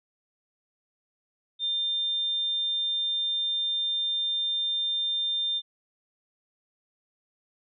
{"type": "tone", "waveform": "sine", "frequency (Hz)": 3600, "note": "A7", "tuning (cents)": 39, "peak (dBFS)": -25, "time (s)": [1.59, 5.62], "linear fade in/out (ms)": 50, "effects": []}